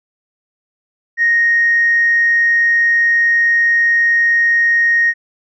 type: tone with tanh clipping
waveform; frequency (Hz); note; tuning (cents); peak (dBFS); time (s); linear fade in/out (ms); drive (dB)
triangle; 1864.7; A#6; 0; -9; 1.17-5.14; 50; 1
effects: resampled to 16000 Hz